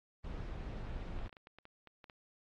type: noise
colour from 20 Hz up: brown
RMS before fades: -42 dBFS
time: 0.24-1.28 s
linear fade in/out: 5 ms
type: clicks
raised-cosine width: 0.3 ms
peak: -37 dBFS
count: 11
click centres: 1.189 / 1.26 / 1.294 / 1.328 / 1.368 / 1.471 / 1.586 / 1.654 / 1.873 / 2.042 / 2.098 s
effects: low-pass 4000 Hz 12 dB/octave + AAC 32 kbps